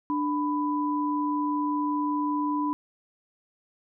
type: tone pair together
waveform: sine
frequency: 295.8 / 995 Hz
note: D4 / B5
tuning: +13 / +13 cents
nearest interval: octave + major sixth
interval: 2100 cents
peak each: -26 / -28 dBFS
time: 0.1-2.73 s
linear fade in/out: 0 ms
effects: none